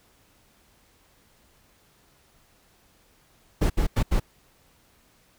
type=noise bursts at uneven times; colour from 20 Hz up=brown; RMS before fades=-21 dBFS; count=4; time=3.61-3.7 / 3.77-3.87 / 3.96-4.03 / 4.11-4.2 s; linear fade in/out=10 ms; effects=pink hiss -61 dBFS RMS until 5.38 s